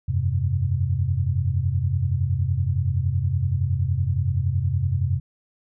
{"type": "chord", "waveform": "sine", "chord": "F suspended second", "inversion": "none", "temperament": "equal", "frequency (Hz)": [87.31, 98, 130.81], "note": ["F2", "G2", "C3"], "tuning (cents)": [0, 0, 0], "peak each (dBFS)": -24, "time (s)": [0.08, 5.2], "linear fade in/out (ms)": 10, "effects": []}